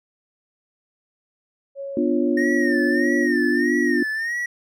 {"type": "tone", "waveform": "sine", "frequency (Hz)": 553, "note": "C#5", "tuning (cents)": -4, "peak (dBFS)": -28, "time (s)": [1.75, 3.28], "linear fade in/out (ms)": 50}
{"type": "chord", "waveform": "sine", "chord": "B diminished", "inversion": "none", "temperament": "equal", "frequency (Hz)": [246.9, 293.7, 349.2], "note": ["B3", "D4", "F4"], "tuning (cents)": [0, 0, 0], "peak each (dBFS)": -22, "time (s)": [1.97, 4.03], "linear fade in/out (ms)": 2}
{"type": "tone with vibrato", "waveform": "triangle", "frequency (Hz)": 1834, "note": "A#6", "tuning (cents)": -29, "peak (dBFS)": -21, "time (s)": [2.37, 4.46], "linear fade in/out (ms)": 5, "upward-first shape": "sine", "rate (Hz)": 1.6, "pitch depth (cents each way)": 93}
{"effects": []}